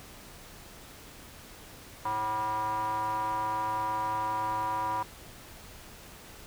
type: tone with band-pass filter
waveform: square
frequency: 108.2 Hz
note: A2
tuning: 29 cents flat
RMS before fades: -31 dBFS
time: 2.05-5.03 s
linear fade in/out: 5 ms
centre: 1000 Hz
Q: 8
effects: pink hiss -49 dBFS RMS until 6.46 s